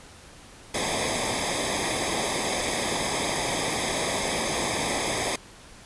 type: noise with comb filter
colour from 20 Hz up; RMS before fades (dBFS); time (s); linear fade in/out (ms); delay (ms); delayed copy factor
pink; -27; 0.74-5.36; 5; 0.7; -0.85
effects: pink hiss -48 dBFS RMS until 5.85 s + resampled to 24000 Hz